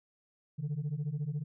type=beating tone pair; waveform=sine; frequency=140.1 / 154.1 Hz; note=C#3 / D#3; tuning=+19 / -16 cents; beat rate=14 Hz; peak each=-34 / -33 dBFS; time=0.58-1.44 s; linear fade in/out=20 ms; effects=tanh soft clip ceiling -29 dBFS